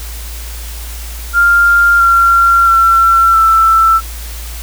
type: tone with pitch steps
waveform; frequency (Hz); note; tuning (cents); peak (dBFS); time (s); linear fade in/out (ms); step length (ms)
sine; 1396.9 / 1374.5 / 1352.4 / 1330.7; F6 / F6 / E6 / E6; 0 / -28 / +44 / +16; -5; 1.33-4.01; 50; 670
effects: added 57 Hz sine -23 dBFS peak until 4.62 s + white hiss -30 dBFS RMS until 4.62 s